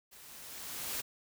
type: noise with level ramp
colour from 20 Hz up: white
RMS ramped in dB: -55 to -36 dBFS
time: 0.11-1.02 s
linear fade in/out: 20 ms
effects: none